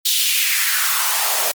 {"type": "noise with high-pass filter sweep", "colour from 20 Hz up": "white", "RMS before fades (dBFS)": -18, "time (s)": [0.05, 1.52], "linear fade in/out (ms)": 10, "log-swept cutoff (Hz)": [3800, 560], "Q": 2.6, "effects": ["Opus 24 kbps"]}